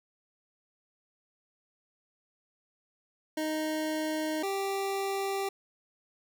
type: tone pair in turn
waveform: 25% pulse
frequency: 311.1 / 392 Hz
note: D#4 / G4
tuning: 0 / 0 cents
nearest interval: major third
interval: 400 cents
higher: second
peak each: -26 dBFS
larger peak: neither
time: 3.37-4.43 / 4.43-5.49 s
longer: neither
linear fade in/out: 5 ms
effects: none